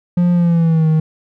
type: tone with pitch glide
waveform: triangle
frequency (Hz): 175.8 to 157.53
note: F3 to D#3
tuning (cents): +12 to +22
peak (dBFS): -8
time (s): 0.17-1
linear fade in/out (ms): 5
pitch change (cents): -190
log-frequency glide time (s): 0.33-0.88
effects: none